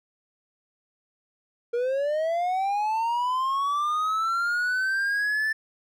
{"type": "linear sweep", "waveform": "triangle", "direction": "up", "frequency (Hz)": [466.8, 1769], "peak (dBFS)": -21, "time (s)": [1.73, 5.53], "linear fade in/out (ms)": 10, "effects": []}